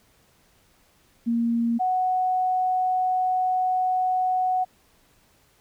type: tone pair in turn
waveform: sine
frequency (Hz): 233.1 / 740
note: A#3 / F#5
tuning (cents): 0 / 0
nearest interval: octave + minor sixth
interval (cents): 2000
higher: second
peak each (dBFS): -20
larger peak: neither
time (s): 1.26-1.79 / 1.79-4.65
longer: second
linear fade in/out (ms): 20
effects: pink hiss -61 dBFS RMS until 5.6 s